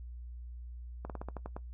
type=slowing click train; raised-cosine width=1 ms; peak=-26 dBFS; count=8; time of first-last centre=1.05-1.565 s; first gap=48 ms; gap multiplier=1.14; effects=noise-tail reverb RT60 0.1 s tail -17 dB re dry + added 60 Hz sine -42 dBFS peak until 1.73 s